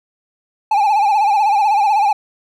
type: tone with vibrato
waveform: triangle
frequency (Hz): 830.6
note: G#5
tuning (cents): 0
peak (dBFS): -9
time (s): 0.71-2.13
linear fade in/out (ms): 5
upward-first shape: sine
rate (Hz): 16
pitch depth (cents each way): 92
effects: none